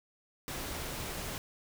pink noise, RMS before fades -39 dBFS, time 0.48-1.38 s, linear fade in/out 0 ms, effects none

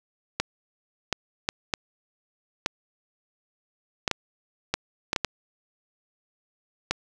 clicks, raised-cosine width 0.2 ms, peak -6 dBFS, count 12, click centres 0.4 / 1.127 / 1.489 / 1.738 / 2.661 / 4.078 / 4.113 / 4.74 / 5.131 / 5.162 / 5.247 / 6.91 s, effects none

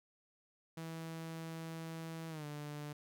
sawtooth tone with pitch glide, 163.1 to 147.85 Hz, E3 to D3, -18 to +12 cents, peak -39 dBFS, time 0.77-2.93 s, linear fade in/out 5 ms, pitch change -170 cents, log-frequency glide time 2.29-2.45 s, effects none

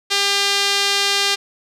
sawtooth tone with band-pass filter, 400 Hz, G4, 35 cents sharp, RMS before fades -18 dBFS, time 0.1-1.36 s, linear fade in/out 20 ms, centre 4100 Hz, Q 1.4, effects none

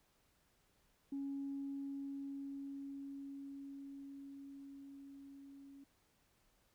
sine tone with level ramp, 277.2 Hz, C#4, in tune, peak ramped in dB -38 to -54 dBFS, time 1.12-5.84 s, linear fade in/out 5 ms, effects tanh soft clip ceiling -35 dBFS + pink hiss -75 dBFS RMS until 6.74 s

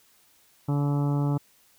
harmonic tone with a mistuned harmonic, 143.5 Hz, D3, 40 cents flat, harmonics 1 / 2 / 3 / 4 / 5 / 6 / 7 / 8 / 9, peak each -23 / -29 / -38 / -40 / -43 / -39 / -46 / -45 / -46 dBFS, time 0.68-1.38 s, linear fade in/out 10 ms, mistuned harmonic 9, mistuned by +20 cents, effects white hiss -61 dBFS RMS until 1.78 s

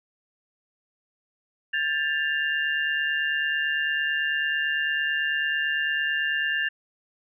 sine tone cluster, 1609 / 1758 / 2796 Hz, G6 / A6 / F7, +45 / -2 / +1 cents, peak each -29 / -25 / -30 dBFS, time 1.73-6.69 s, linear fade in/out 10 ms, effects none

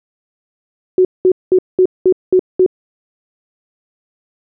sine tone bursts, 370 Hz, F#4, in tune, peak -6 dBFS, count 7, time 0.98-2.663 s, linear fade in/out 2 ms, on 69 ms, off 200 ms, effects none

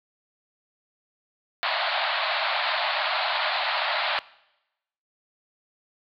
pink band-pass noise, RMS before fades -26 dBFS, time 1.63-4.19 s, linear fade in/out 0 ms, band 600 to 4500 Hz, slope 96 dB/octave, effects noise-tail reverb RT60 0.9 s tail -21 dB re dry

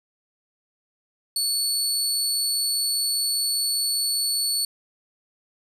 25% pulse tone, 4435 Hz, C#8, in tune, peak -17 dBFS, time 1.36-4.65 s, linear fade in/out 2 ms, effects none

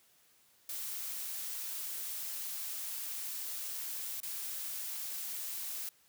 blue noise with dropouts, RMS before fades -40 dBFS, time 0.69-5.89 s, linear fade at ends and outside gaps 2 ms, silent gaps 4.203-4.231 s, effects white hiss -67 dBFS RMS until 6.08 s + high-pass 60 Hz 12 dB/octave

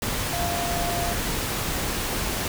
sine tone in noise, 694 Hz, F5, 11 cents flat, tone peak -28 dBFS, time 0.33-1.13 s, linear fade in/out 2 ms, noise pink, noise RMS -27 dBFS, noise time 0.02-2.48 s, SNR -4 dB, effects none

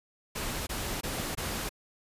pink noise bursts, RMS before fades -34 dBFS, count 4, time 0.35-1.693 s, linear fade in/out 10 ms, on 320 ms, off 21 ms, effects resampled to 32000 Hz

